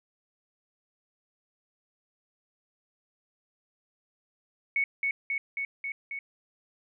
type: tone with echo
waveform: sine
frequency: 2217 Hz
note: C#7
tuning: in tune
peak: -23 dBFS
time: 4.76-4.84 s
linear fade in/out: 2 ms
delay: 270 ms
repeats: 5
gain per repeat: -2 dB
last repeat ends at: 6.19 s
effects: none